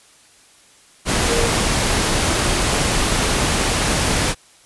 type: tone in noise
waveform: sine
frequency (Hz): 467.4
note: A#4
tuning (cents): +5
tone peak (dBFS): -20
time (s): 1.27-1.5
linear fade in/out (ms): 50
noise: pink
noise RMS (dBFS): -18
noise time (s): 1.05-4.35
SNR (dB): -5
effects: white hiss -50 dBFS RMS until 4.65 s + resampled to 24000 Hz